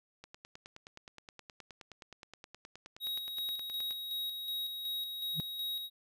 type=click train; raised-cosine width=0.2 ms; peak=-31 dBFS; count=36; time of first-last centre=0.24-3.909 s; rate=9.54 Hz
type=tone with tremolo; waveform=square; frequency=3800 Hz; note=A#7; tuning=33 cents sharp; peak=-35 dBFS; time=3-5.9 s; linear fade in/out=50 ms; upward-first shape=square; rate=2.7 Hz; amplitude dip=40%
type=tone with exponential growth; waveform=sine; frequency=158.9 Hz; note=D#3; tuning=37 cents sharp; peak=-29 dBFS; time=5.33-5.4 s; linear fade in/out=0 ms; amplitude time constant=15 ms
effects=none